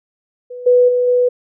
sine tone with level steps, 493.9 Hz, B4, in tune, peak -27 / -7 / -12 / -10 dBFS, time 0.5-1.29 s, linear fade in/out 10 ms, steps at 0.66 / 0.88 / 1.07 s, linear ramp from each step 10 ms, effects none

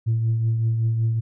sine tone with tremolo, 113.4 Hz, A#2, 47 cents flat, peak -15 dBFS, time 0.06-1.21 s, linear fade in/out 20 ms, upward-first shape triangle, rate 5.3 Hz, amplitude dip 45%, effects tanh soft clip ceiling -15 dBFS

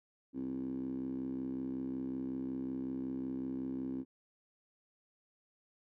10% pulse tone with band-pass filter, 65.41 Hz, C2, in tune, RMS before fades -39 dBFS, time 0.33-4.05 s, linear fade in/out 50 ms, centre 280 Hz, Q 7.4, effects none

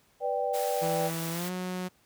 sine chord, G major, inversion first, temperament equal, 493.9 / 587.3 / 784 Hz, B4 / D5 / G5, 0 / 0 / 0 cents, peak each -31 dBFS, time 0.2-1.11 s, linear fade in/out 50 ms
white high-pass noise, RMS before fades -39 dBFS, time 0.53-1.5 s, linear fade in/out 20 ms, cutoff 400 Hz, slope 24 dB/octave
sawtooth tone with pitch glide, 164.7 to 182.75 Hz, E3 to F#3, -1 to -21 cents, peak -28 dBFS, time 0.81-1.89 s, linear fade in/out 20 ms, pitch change +180 cents, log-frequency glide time 1.3-1.51 s
effects pink hiss -65 dBFS RMS until 2.05 s + high-pass 60 Hz 12 dB/octave

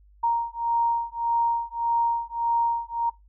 sine beating tone pair, 932.3 / 934 Hz, A#5 / A#5, 0 / +3 cents, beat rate 1.7 Hz, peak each -25 dBFS, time 0.23-3.1 s, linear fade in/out 10 ms, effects noise-tail reverb RT60 0.2 s tail -22 dB re dry + added 50 Hz sine -52 dBFS peak until 3.28 s

